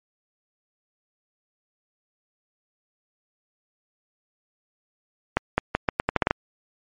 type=accelerating click train; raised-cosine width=0.5 ms; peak=-4 dBFS; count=10; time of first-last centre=5.37-6.309 s; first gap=210 ms; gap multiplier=0.81; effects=MP3 48 kbps